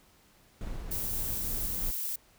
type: noise with tremolo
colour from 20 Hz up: brown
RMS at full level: -36 dBFS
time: 0.61-1.91 s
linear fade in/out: 2 ms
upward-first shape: triangle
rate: 3.4 Hz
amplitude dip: 30%
type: noise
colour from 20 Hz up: violet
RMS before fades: -34 dBFS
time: 0.91-2.16 s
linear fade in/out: 5 ms
effects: pink hiss -62 dBFS RMS until 2.38 s